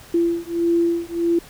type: beating tone pair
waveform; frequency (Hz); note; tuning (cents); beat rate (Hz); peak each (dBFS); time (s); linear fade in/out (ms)
sine; 338.7 / 340.3; E4 / F4; +47 / -45; 1.6; -20; 0.14-1.39; 5
effects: pink hiss -44 dBFS RMS until 1.49 s